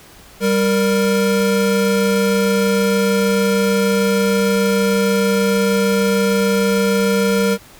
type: tone pair together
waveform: square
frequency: 196.01 / 466.2 Hz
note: G3 / A#4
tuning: 0 / 0 cents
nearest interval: octave + minor third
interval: 1500 cents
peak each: -17 dBFS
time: 0.4-7.58 s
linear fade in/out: 50 ms
effects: pink hiss -43 dBFS RMS until 7.79 s

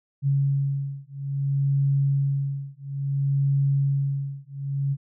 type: beating tone pair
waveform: sine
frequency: 138.59 / 139.18 Hz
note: C#3 / C#3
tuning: 0 / +7 cents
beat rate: 0.59 Hz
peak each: -24 dBFS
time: 0.22-4.97 s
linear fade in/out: 50 ms
effects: none

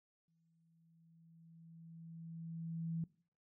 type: tone with exponential growth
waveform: sine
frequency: 164.81 Hz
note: E3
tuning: in tune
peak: -36 dBFS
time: 0.28-3.04 s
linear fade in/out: 2 ms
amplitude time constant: 600 ms
effects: noise-tail reverb RT60 0.5 s tail -21 dB re dry

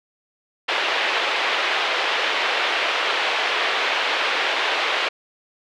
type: band-pass noise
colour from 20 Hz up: white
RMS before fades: -22 dBFS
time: 0.68-5.09 s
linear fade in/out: 10 ms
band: 410 to 3300 Hz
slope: 24 dB/octave
effects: none

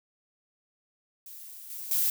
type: noise with level steps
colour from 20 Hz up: violet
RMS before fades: -45 / -39 / -26 dBFS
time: 1.26-2.1 s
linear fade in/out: 2 ms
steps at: 1.7 / 1.91 s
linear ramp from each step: 2 ms
effects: none

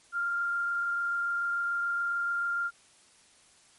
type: tone with frequency modulation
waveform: sine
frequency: 1395 Hz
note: F6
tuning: 2 cents flat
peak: -27 dBFS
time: 0.12-2.71 s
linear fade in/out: 50 ms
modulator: 26.9 Hz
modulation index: 0.42
effects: white hiss -60 dBFS RMS until 3.78 s + MP3 48 kbps

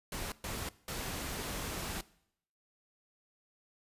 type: noise bursts at uneven times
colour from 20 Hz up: pink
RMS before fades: -39 dBFS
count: 3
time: 0.12-0.32 / 0.44-0.69 / 0.88-2.01 s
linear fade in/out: 2 ms
effects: noise-tail reverb RT60 0.7 s tail -20 dB re dry + resampled to 32000 Hz

